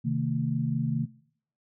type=chord; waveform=sine; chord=A diminished; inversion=first; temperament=equal with one note detuned; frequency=130.81 / 155.56 / 225.8 Hz; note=C3 / Eb3 / A3; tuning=0 / 0 / +45 cents; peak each=-29 dBFS; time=0.04-1.06 s; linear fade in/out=20 ms; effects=noise-tail reverb RT60 0.6 s tail -20 dB re dry